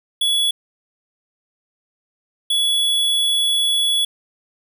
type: tone pair in turn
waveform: square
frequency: 3389 / 3389 Hz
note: G#7 / G#7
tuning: +34 / +34 cents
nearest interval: unison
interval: 0 cents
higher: neither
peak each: -16 dBFS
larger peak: neither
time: 0.21-0.51 / 2.5-4.05 s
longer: second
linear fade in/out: 5 ms
effects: none